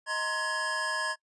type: tone cluster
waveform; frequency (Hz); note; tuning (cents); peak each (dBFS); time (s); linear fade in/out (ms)
square; 627 / 935 / 1051 / 1684; D#5 / A#5 / C6 / G#6; +13 / +5 / +7 / +24; -40 / -40 / -36 / -31; 0.06-1.16; 50
effects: noise-tail reverb RT60 0.1 s tail -23 dB re dry + resampled to 24000 Hz